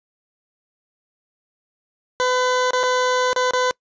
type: tone with dropouts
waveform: 20% pulse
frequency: 504 Hz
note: B4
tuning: 35 cents sharp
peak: -12 dBFS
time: 2.2-3.71 s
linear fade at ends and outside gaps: 0 ms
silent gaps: 2.707-2.733 / 2.832-2.836 / 3.331-3.362 / 3.509-3.535 s
effects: noise-tail reverb RT60 0.1 s tail -25 dB re dry + resampled to 16000 Hz